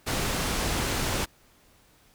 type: low-pass noise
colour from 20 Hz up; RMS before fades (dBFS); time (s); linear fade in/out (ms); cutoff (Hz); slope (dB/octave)
pink; -28; 0.06-1.26; 20; 11000; 12
effects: pink hiss -60 dBFS RMS until 2.14 s